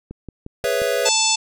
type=click train; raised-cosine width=3 ms; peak=-20 dBFS; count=5; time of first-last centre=0.11-0.818 s; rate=5.65 Hz
type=chord; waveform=square; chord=C# minor seventh; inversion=second; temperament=equal; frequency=415.3 / 493.9 / 554.4 / 659.3 Hz; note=G#4 / B4 / C#5 / E5; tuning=0 / 0 / 0 / 0 cents; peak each=-27 / -23 / -24 / -26 dBFS; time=0.64-1.09 s; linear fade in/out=2 ms
type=harmonic tone; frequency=880 Hz; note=A5; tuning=in tune; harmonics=1 / 3 / 4 / 5 / 6 / 7 / 8 / 9; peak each=-24 / -24 / -24 / -24 / -24 / -24 / -24 / -24 dBFS; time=1.05-1.36 s; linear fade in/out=10 ms
effects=none